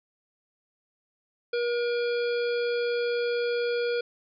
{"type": "harmonic tone", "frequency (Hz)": 477.9, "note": "A#4", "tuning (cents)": 43, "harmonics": [1, 3, 5, 7, 9, 10], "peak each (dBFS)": [-25, -35, -39, -42, -44, -45], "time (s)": [1.53, 4.01], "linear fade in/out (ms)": 5, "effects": []}